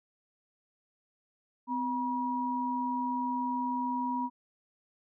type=tone pair together; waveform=sine; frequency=254.7 / 961.6 Hz; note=C4 / B5; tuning=-46 / -46 cents; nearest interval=octave + major seventh; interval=2300 cents; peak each=-33 / -31 dBFS; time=1.67-4.3 s; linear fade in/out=50 ms; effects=none